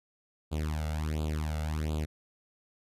sawtooth tone with flanger, 77 Hz, D#2, 17 cents flat, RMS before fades -32 dBFS, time 0.51-2.06 s, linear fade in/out 20 ms, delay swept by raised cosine 0.26 to 1.46 ms, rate 1.4 Hz, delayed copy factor +1, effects resampled to 32000 Hz

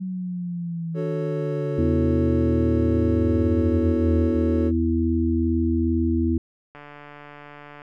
sine linear sweep, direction down, 187.7 to 76.7 Hz, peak -26 dBFS, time 0-4.37 s, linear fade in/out 20 ms
triangle chord, D major seventh, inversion none, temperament equal, 293.7 / 370 / 440 / 554.4 Hz, D4 / F#4 / A4 / C#5, 0 / 0 / 0 / 0 cents, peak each -32 / -29 / -27 / -30 dBFS, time 0.94-4.72 s, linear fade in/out 50 ms
harmonic tone, 82.41 Hz, E2, in tune, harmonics 1 / 3 / 4, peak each -23 / -23 / -23 dBFS, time 1.78-6.38 s, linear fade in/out 5 ms
click train, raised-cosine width 0.5 ms, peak -27 dBFS, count 157, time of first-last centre 6.75-7.818 s, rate 146 Hz
effects none

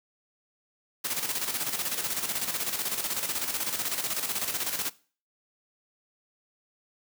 white noise with tremolo, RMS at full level -29 dBFS, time 1.04-4.9 s, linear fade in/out 10 ms, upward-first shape square, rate 16 Hz, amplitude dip 55%, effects noise-tail reverb RT60 0.4 s tail -20 dB re dry + high-pass 100 Hz 12 dB/octave

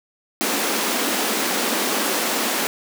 pink high-pass noise, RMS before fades -22 dBFS, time 0.41-2.67 s, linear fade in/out 0 ms, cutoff 210 Hz, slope 48 dB/octave, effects none

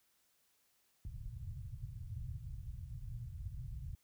white low-pass noise, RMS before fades -45 dBFS, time 1.05-3.95 s, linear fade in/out 2 ms, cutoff 130 Hz, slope 48 dB/octave, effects white hiss -75 dBFS RMS until 4.03 s

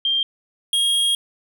sine / square tone pair in turn, 3183 / 3263 Hz, G7 / G#7, +26 / -31 cents, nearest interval unison, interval 43 cents, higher second, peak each -17 dBFS, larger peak neither, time 0.05-0.23 / 0.73-1.15 s, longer second, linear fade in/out 2 ms, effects none

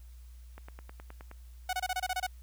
click train, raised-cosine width 0.5 ms, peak -32 dBFS, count 8, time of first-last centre 0.58-1.314 s, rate 9.54 Hz
sawtooth tone bursts, 740 Hz, F#5, in tune, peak -26 dBFS, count 9, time 1.69-2.267 s, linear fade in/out 5 ms, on 41 ms, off 26 ms
effects added 60 Hz sine -47 dBFS peak until 2.42 s + white hiss -66 dBFS RMS until 2.42 s

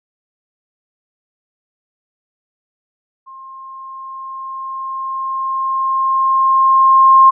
sine tone with level ramp, 1063 Hz, C6, 27 cents sharp, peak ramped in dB -33 to -3 dBFS, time 3.26-7.31 s, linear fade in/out 20 ms, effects none

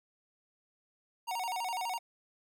square tone with vibrato, 830.6 Hz, G#5, in tune, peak -34 dBFS, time 1.27-1.99 s, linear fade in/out 20 ms, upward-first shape square, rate 12 Hz, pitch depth 200 cents each way, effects none

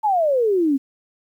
sine exponential sweep, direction down, 890 to 261.6 Hz, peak -15 dBFS, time 0.03-0.78 s, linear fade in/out 20 ms, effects 9-bit

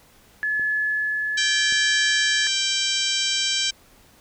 sine tone with tremolo, 1714 Hz, A6, 46 cents flat, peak -20 dBFS, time 0.43-2.47 s, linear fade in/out 0 ms, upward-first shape sine, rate 0.82 Hz, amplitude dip 25%
clicks, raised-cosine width 2 ms, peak -28 dBFS, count 2, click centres 0.596 / 1.724 s
harmonic tone, 784 Hz, G5, in tune, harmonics 2 / 3 / 4 / 5 / 6 / 7 / 8 / 9 / 10, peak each -33 / -31 / -25 / -28 / -31 / -28 / -31 / -35 / -33 dBFS, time 1.37-3.71 s, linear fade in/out 10 ms
effects pink hiss -54 dBFS RMS until 4.2 s

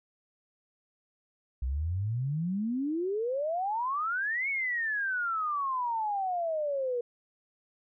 sine exponential two-way sweep, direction up then down, 60.5 to 2244 to 473.7 Hz, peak -28 dBFS, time 1.62-7.01 s, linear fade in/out 5 ms, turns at 4.49 s, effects none

